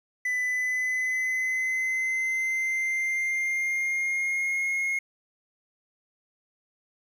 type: tone with pitch glide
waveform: triangle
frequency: 1998 to 2154 Hz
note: B6 to C7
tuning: +20 to +50 cents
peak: -23 dBFS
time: 0.25-4.99 s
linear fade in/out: 5 ms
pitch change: +130 cents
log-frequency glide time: 0.43-4.68 s
effects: 10-bit